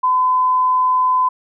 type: tone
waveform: sine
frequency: 1015 Hz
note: B5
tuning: 47 cents sharp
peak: -12 dBFS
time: 0.03-1.29 s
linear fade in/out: 10 ms
effects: none